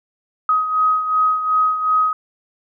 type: beating tone pair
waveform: sine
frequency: 1260 / 1262.7 Hz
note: D#6 / D#6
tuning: +21 / +25 cents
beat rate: 2.7 Hz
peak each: -15 / -22 dBFS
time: 0.49-2.13 s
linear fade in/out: 2 ms
effects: none